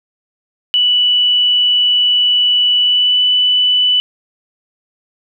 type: tone with pitch glide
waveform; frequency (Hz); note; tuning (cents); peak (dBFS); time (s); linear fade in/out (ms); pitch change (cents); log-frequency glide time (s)
sine; 2960 to 2984; F#7 to F#7; 0 to +14; -9; 0.74-4; 0; +14; 2.8-3.21
effects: none